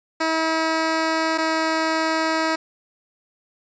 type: tone pair in turn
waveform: 10% pulse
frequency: 321.6 / 320.5 Hz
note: E4 / E4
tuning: -43 / -49 cents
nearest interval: unison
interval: 6 cents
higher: first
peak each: -11 dBFS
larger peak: neither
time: 0.2-1.38 / 1.38-2.56 s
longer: neither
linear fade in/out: 10 ms
effects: resampled to 16000 Hz + 8-bit

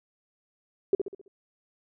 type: tone with echo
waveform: sine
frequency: 392 Hz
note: G4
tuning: in tune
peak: -17 dBFS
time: 0.93-0.95 s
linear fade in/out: 2 ms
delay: 66 ms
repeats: 5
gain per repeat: -7 dB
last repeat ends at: 1.28 s
effects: none

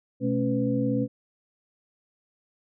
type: tone cluster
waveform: sine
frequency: 125.8 / 217.5 / 274.6 / 499.7 Hz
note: B2 / A3 / C#4 / B4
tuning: +32 / -20 / -16 / +20 cents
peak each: -29 / -28 / -26 / -30 dBFS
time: 0.2-1.08 s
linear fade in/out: 50 ms
effects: none

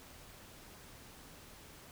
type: silence
effects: pink hiss -55 dBFS RMS until 1.91 s

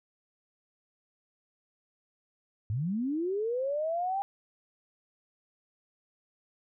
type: linear sweep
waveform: sine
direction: up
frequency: 96 to 803 Hz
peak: -28 dBFS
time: 2.7-4.22 s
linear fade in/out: 0 ms
effects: none

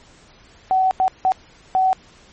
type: tone bursts at uneven times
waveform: sine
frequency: 754 Hz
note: F#5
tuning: 32 cents sharp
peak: -13 dBFS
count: 4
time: 0.71-0.91 / 1-1.08 / 1.25-1.32 / 1.75-1.93 s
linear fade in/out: 0 ms
effects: pink hiss -49 dBFS RMS until 2.32 s + MP3 32 kbps

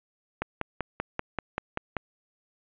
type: click train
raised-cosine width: 0.5 ms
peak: -13 dBFS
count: 9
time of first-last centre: 0.42-1.967 s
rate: 5.17 Hz
effects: resampled to 8000 Hz + 9-bit

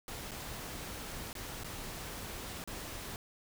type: noise with dropouts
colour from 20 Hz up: pink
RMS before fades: -43 dBFS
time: 0.08-3.16 s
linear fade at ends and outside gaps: 1 ms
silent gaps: 0.31-0.316 / 1.33-1.352 / 1.636-1.644 / 2.64-2.675 s
effects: none

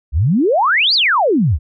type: exponential two-way sweep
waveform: sine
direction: up then down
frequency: 61.74 to 4978 to 61.74 Hz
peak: -10 dBFS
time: 0.12-1.59 s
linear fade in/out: 50 ms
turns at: 0.94 s
effects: MP3 48 kbps

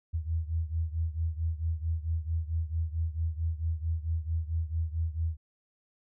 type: beating tone pair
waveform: sine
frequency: 80.1 / 84.6 Hz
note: E2 / E2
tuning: -49 / +45 cents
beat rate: 4.5 Hz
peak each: -30 / -33 dBFS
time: 0.13-5.37 s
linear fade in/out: 20 ms
effects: none

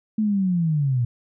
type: linear sweep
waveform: sine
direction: down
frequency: 220 to 116.54 Hz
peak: -18 dBFS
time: 0.18-1.05 s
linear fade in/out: 5 ms
effects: none

